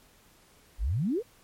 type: exponential sweep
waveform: sine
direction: up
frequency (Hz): 41.71 to 523.3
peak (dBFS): -25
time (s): 0.78-1.23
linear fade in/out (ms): 50
effects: pink hiss -60 dBFS RMS until 1.43 s + MP3 64 kbps